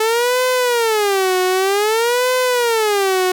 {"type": "tone with vibrato", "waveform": "sawtooth", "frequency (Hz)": 432.3, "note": "A4", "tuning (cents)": -31, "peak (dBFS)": -10, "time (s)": [0, 3.32], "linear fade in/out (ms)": 5, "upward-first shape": "sine", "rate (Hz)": 0.53, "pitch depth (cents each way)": 280, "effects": []}